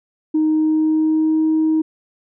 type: tone with pitch glide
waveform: sine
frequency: 311.1 to 315.4 Hz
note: D#4 to D#4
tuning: 0 to +24 cents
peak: -12 dBFS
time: 0.34-1.82 s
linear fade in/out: 10 ms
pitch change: +24 cents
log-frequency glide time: 0.48-1.45 s
effects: tanh soft clip ceiling -10 dBFS